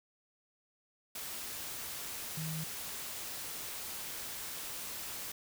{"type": "tone in noise", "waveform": "sine", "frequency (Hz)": 158.5, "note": "D#3", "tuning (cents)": 32, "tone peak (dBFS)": -37, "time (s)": [2.37, 2.64], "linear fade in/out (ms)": 5, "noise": "white", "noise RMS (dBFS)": -42, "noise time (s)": [1.15, 5.32], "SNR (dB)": 2, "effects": []}